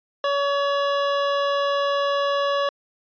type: tone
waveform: 25% pulse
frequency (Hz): 565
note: C#5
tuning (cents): +33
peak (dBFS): -16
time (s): 0.24-2.69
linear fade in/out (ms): 2
effects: resampled to 11025 Hz